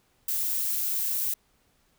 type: noise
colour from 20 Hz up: violet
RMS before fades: -28 dBFS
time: 0.28-1.34 s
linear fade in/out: 5 ms
effects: pink hiss -67 dBFS RMS until 1.98 s